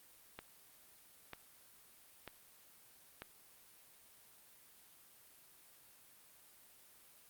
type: click train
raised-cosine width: 0.3 ms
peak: -29 dBFS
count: 4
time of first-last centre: 0.39-3.22 s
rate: 1.06 Hz
effects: white hiss -63 dBFS RMS until 7.29 s + Opus 32 kbps